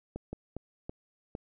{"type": "slowing click train", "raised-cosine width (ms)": 2, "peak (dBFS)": -24, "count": 5, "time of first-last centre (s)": [0.16, 1.351], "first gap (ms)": 170, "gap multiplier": 1.39, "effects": []}